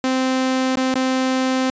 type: tone with dropouts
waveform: sawtooth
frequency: 260 Hz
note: C4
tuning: 11 cents flat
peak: -13 dBFS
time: 0.04-1.7 s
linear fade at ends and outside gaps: 1 ms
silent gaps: 0.757-0.772 / 0.942-0.956 s
effects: resampled to 16000 Hz